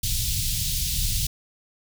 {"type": "band-stop noise", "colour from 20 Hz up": "pink", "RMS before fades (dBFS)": -25, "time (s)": [0.03, 1.27], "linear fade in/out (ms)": 5, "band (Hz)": [130, 3400], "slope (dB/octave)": 24, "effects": []}